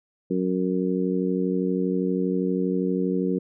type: harmonic tone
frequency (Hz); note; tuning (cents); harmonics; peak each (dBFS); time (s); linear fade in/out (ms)
92.5; F#2; 0; 2 / 3 / 4 / 5; -25 / -27 / -28 / -29; 0.3-3.39; 10
effects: none